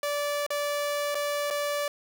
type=tone with dropouts; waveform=sawtooth; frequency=581 Hz; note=D5; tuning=19 cents flat; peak=-23 dBFS; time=0.03-1.88 s; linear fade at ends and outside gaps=2 ms; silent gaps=0.465-0.504 / 1.146-1.152 / 1.503-1.508 s; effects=none